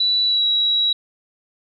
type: tone with pitch glide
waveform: sine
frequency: 3951 to 3879 Hz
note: B7 to B7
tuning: 0 to -32 cents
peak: -15 dBFS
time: 0-0.93 s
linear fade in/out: 5 ms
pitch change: -32 cents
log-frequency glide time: 0.25-0.46 s
effects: none